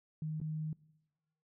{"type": "tone with dropouts", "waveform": "sine", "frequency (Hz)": 155.56, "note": "D#3", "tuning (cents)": 0, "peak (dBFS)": -35, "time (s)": [0.22, 0.73], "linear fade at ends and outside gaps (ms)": 2, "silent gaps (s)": [0.402, 0.414], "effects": ["noise-tail reverb RT60 1.0 s tail -22 dB re dry"]}